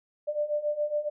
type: beating tone pair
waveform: sine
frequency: 590 / 597.2 Hz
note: D5 / D5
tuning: +8 / +29 cents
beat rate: 7.2 Hz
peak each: -31 / -28 dBFS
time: 0.27-1.1 s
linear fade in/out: 20 ms
effects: none